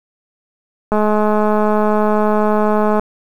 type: click train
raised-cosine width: 1 ms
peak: -3 dBFS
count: 441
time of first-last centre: 0.92-2.995 s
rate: 212 Hz
effects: 7-bit